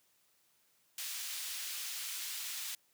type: high-pass noise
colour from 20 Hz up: pink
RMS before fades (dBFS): -41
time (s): 0.98-2.75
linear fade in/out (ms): 2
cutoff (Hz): 2900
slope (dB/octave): 12
effects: white hiss -72 dBFS RMS until 2.93 s + high-pass 80 Hz 12 dB/octave